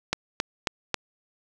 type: click train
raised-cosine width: 0.2 ms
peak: -6 dBFS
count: 4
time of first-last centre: 0.13-0.943 s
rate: 3.69 Hz
effects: none